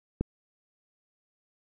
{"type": "click", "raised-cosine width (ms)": 3, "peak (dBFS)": -14, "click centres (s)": 0.21, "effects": []}